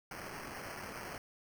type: noise with sample-and-hold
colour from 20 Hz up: white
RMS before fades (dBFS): -45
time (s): 0.11-1.18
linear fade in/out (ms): 2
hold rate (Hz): 3675
effects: none